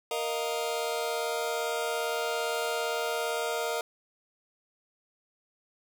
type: chord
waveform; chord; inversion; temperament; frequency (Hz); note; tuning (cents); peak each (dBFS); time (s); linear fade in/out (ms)
sawtooth; Bb suspended fourth; none; just; 466.2 / 621.6 / 699.2; Bb4 / Eb5 / F5; 0 / -2 / +2; -28 / -30 / -31; 0.11-3.81; 2
effects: none